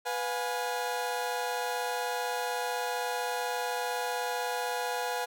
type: chord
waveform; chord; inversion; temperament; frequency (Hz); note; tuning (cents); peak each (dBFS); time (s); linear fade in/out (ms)
30% pulse; F diminished; second; equal with one note detuned; 493.9 / 714.8 / 830.6; Cb5 / F5 / Ab5; 0 / +40 / 0; -32 / -33 / -32; 0.05-5.26; 20
effects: none